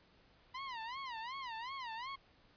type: tone with vibrato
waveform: sawtooth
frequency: 987.8 Hz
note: B5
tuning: in tune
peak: -38 dBFS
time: 0.54-2.16 s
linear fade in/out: 10 ms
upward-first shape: sine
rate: 2.7 Hz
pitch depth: 190 cents each way
effects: pink hiss -67 dBFS RMS until 2.56 s + resampled to 11025 Hz